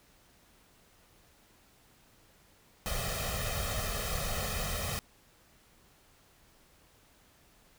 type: noise with comb filter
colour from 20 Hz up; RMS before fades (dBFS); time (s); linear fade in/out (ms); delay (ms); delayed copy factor
pink; -34; 2.86-4.99; 0; 1.6; +0.9
effects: pink hiss -63 dBFS RMS until 7.78 s